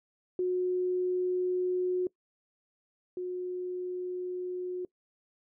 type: tone pair in turn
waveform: sine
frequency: 364 / 362.5 Hz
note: F#4 / F#4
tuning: -28 / -35 cents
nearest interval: unison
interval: 7 cents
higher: first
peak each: -26 / -32 dBFS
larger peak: first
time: 0.39-2.07 / 3.17-4.85 s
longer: neither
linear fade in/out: 2 ms
effects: noise-tail reverb RT60 0.1 s tail -22 dB re dry